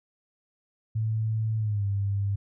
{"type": "tone with pitch glide", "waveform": "sine", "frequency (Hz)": [110.2, 99.89], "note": ["A2", "G2"], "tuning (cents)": [3, 33], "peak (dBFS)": -24, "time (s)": [0.95, 2.36], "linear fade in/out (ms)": 10, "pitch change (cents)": -170, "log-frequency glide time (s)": [1.58, 1.85], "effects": []}